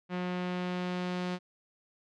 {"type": "tone with low-pass filter sweep", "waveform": "sawtooth", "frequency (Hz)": 180, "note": "F#3", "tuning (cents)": -47, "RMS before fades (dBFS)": -34, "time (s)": [0.09, 1.39], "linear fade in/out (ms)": 50, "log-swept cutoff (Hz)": [2700, 4300], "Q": 1.1, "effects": []}